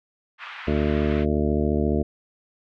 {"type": "band-pass noise", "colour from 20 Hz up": "pink", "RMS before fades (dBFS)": -38, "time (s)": [0.38, 1.26], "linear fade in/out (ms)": 50, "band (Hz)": [1100, 2900], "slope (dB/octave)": 24}
{"type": "harmonic tone", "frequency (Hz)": 74.4, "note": "D2", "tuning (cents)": 23, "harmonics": [1, 2, 3, 4, 5, 6, 8, 9], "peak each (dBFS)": [-25, -29, -25, -28, -27, -29, -33, -34], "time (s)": [0.67, 2.03], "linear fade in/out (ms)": 10}
{"effects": []}